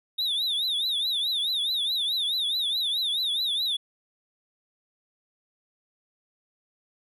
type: tone with vibrato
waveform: triangle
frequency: 3681 Hz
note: A#7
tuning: 23 cents flat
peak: -23 dBFS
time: 0.18-3.77 s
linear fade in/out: 10 ms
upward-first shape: triangle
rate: 4.7 Hz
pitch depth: 180 cents each way
effects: none